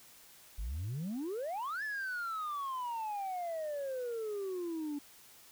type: exponential two-way sweep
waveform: sine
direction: up then down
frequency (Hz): 46 to 1760 to 283.9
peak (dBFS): -33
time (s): 0.58-4.99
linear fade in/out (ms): 10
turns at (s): 1.83
effects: tanh soft clip ceiling -34 dBFS + white hiss -58 dBFS RMS until 5.51 s